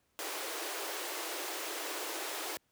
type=high-pass noise; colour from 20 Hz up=pink; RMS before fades=-39 dBFS; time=0.19-2.57 s; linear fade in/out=0 ms; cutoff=310 Hz; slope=96 dB/octave; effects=pink hiss -75 dBFS RMS until 2.71 s + high-pass 60 Hz 12 dB/octave